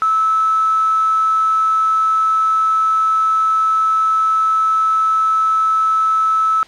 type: tone with quantisation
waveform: sine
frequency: 1305 Hz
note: E6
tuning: 18 cents flat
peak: -12 dBFS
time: 0.02-6.63 s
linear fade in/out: 0 ms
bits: 4
effects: white hiss -42 dBFS RMS until 6.67 s + low-pass 4000 Hz 12 dB/octave